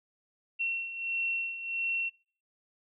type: beating tone pair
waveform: sine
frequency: 2718 / 2719.5 Hz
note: F7 / F7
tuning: -48 / -47 cents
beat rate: 1.5 Hz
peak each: -37 / -31 dBFS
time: 0.59-2.1 s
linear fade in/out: 20 ms
effects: noise-tail reverb RT60 0.4 s tail -21 dB re dry